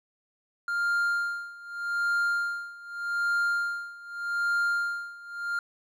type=tone with tremolo; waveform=triangle; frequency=1400 Hz; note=F6; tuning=4 cents sharp; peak=-21 dBFS; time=0.68-5.59 s; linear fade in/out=2 ms; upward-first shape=sine; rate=0.83 Hz; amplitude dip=90%; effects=none